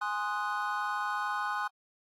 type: chord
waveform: triangle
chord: Ab dominant seventh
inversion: none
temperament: equal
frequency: 830.6 / 1046.5 / 1244.5 / 1480 Hz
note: Ab5 / C6 / Eb6 / Gb6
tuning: 0 / 0 / 0 / 0 cents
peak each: -34 dBFS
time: 0.01-1.68 s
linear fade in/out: 10 ms
effects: AAC 48 kbps